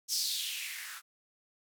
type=noise with band-pass filter sweep; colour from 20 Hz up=violet; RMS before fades=-36 dBFS; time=0.08-1.02 s; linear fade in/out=50 ms; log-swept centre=5700 to 1300 Hz; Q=4; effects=none